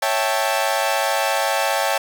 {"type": "chord", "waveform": "sawtooth", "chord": "A dominant seventh", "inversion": "first", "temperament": "equal", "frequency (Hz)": [554.4, 659.3, 784, 880], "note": ["C#5", "E5", "G5", "A5"], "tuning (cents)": [0, 0, 0, 0], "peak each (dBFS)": -20, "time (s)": [0.02, 1.98], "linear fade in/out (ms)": 5, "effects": []}